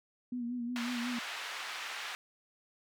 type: tone with vibrato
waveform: sine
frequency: 241.9 Hz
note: B3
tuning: 36 cents flat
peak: -34 dBFS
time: 0.32-1.19 s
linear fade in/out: 5 ms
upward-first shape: sine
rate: 5.5 Hz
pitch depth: 49 cents each way
type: band-pass noise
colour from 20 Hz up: white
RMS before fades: -41 dBFS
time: 0.76-2.15 s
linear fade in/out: 0 ms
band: 980 to 2800 Hz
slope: 12 dB/octave
effects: none